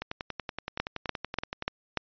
two click trains, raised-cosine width 0.3 ms, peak -17 / -11 dBFS, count 18 / 5, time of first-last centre 0.02-1.624 / 0.8-1.973 s, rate 10.6 / 3.41 Hz, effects resampled to 11025 Hz

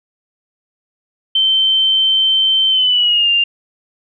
sine tone with pitch glide, 3102 to 2796 Hz, G7 to F7, -19 to +1 cents, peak -10 dBFS, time 1.35-3.44 s, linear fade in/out 5 ms, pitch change -180 cents, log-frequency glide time 2.69-3.3 s, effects none

